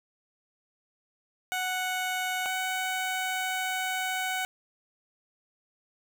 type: tone pair in turn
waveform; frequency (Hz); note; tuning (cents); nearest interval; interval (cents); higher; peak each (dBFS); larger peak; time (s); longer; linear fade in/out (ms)
15% pulse; 740 / 747.7; F#5 / F#5; 0 / +18; unison; 18; second; -22; neither; 1.52-2.46 / 2.46-4.45; second; 0
effects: none